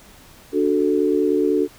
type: chord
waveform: sine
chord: D major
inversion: none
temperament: equal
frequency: 293.7 / 370 / 440 Hz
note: D4 / F#4 / A4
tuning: 0 / 0 / 0 cents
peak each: -20 / -20 / -20 dBFS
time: 0.52-1.68 s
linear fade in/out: 50 ms
effects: pink hiss -47 dBFS RMS until 1.78 s